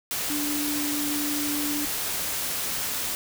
sine tone in noise, 293.6 Hz, D4, in tune, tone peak -28 dBFS, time 0.3-1.85 s, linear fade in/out 0 ms, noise white, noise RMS -29 dBFS, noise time 0.11-3.15 s, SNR -2 dB, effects none

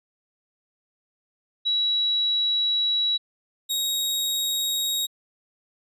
sine / sawtooth tone pair in turn, 3900 / 3776 Hz, B7 / A#7, -23 / +22 cents, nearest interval minor second, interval 55 cents, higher first, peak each -20 dBFS, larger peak neither, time 1.65-3.18 / 3.69-5.07 s, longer first, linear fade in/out 20 ms, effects resampled to 32000 Hz

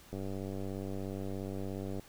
click train, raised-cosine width 2 ms, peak -27 dBFS, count 182, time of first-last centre 0.13-1.996 s, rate 97 Hz, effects pink hiss -57 dBFS RMS until 2.08 s

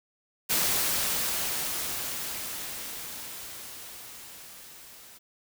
white noise with level ramp, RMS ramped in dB -25 to -50 dBFS, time 0.49-5.19 s, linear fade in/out 20 ms, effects none

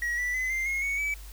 triangle tone with pitch steps, 1908 / 1967.3 / 2028 / 2092 / 2157 / 2224 / 2293 Hz, A#6 / B6 / B6 / C7 / C#7 / C#7 / D7, +40 / -7 / +45 / -1 / -48 / +5 / -42 cents, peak -25 dBFS, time 0.02-1.14 s, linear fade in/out 2 ms, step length 160 ms, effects added 50 Hz sine -41 dBFS peak until 1.32 s + white hiss -51 dBFS RMS until 1.32 s

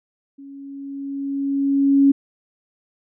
sine tone with level ramp, 277.2 Hz, C#4, in tune, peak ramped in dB -37 to -9 dBFS, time 0.38-2.12 s, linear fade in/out 10 ms, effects none

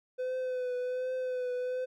triangle tone with vibrato, 505 Hz, B4, 39 cents sharp, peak -29 dBFS, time 0.18-1.86 s, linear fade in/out 20 ms, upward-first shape triangle, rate 1.3 Hz, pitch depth 34 cents each way, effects none

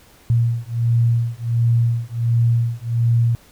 sine beating tone pair, 116.5 / 117.9 Hz, A#2 / A#2, -1 / +20 cents, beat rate 1.4 Hz, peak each -18 dBFS, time 0.3-3.35 s, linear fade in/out 0 ms, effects pink hiss -50 dBFS RMS until 3.51 s

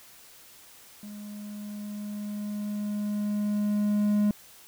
triangle tone with level ramp, 207.7 Hz, G#3, in tune, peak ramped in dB -37 to -18 dBFS, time 1.03-4.31 s, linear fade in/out 2 ms, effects white hiss -52 dBFS RMS until 4.67 s

